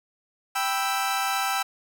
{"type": "chord", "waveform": "sawtooth", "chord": "E minor", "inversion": "first", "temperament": "equal", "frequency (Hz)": [784, 987.8, 1318.5], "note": ["G5", "B5", "E6"], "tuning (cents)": [0, 0, 0], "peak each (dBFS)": [-23, -29, -24], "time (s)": [0.55, 1.63], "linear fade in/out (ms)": 10, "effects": []}